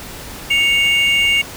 triangle tone pair together, 2217 / 2802 Hz, C#7 / F7, 0 / +5 cents, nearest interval major third, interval 405 cents, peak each -13 dBFS, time 0.5-1.42 s, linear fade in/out 10 ms, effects pink hiss -32 dBFS RMS until 1.56 s

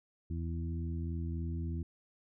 harmonic tone with a mistuned harmonic, 83.2 Hz, E2, 17 cents sharp, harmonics 1 / 2 / 3 / 4, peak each -35 / -41 / -45 / -47 dBFS, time 0.3-1.83 s, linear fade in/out 5 ms, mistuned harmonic 1, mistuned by -24 cents, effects none

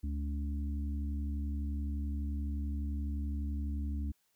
harmonic tone, 71.7 Hz, D2, 41 cents flat, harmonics 1 / 3 / 4, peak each -33 / -43 / -45 dBFS, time 0.03-4.12 s, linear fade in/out 10 ms, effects white hiss -75 dBFS RMS until 4.35 s

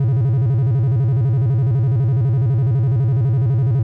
triangle tone with vibrato, 123.47 Hz, B2, in tune, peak -11 dBFS, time 0-3.83 s, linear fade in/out 5 ms, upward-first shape square, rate 12 Hz, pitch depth 200 cents each way, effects none

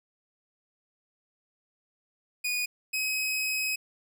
sawtooth tone pair in turn, 2465 / 2539 Hz, D#7 / D#7, -17 / +34 cents, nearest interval minor second, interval 51 cents, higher second, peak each -24 dBFS, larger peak neither, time 2.44-2.66 / 2.93-3.76 s, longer second, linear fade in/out 10 ms, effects none

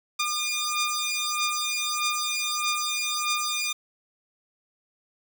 10% pulse beating tone pair, 1209 / 1210.6 Hz, D6 / D#6, +50 / -48 cents, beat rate 1.6 Hz, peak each -20 dBFS, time 0.19-3.73 s, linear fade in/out 10 ms, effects none

